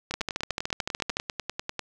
two click trains, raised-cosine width 0.2 ms, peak -13 / -11 dBFS, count 18 / 15, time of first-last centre 0.11-1.793 / 0.14-1.169 s, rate 10.1 / 13.6 Hz, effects none

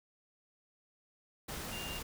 sine tone in noise, 2800 Hz, F7, 4 cents sharp, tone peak -43 dBFS, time 1.72-1.99 s, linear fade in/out 10 ms, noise pink, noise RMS -42 dBFS, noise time 1.48-2.03 s, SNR -4 dB, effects none

